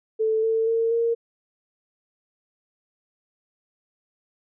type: tone with pitch steps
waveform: sine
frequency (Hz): 440 / 447.7 / 455.5 / 463.5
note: A4 / A4 / A#4 / A#4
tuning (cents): 0 / +30 / -40 / -10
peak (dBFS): -19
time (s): 0.19-1.15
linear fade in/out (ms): 20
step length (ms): 240
effects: none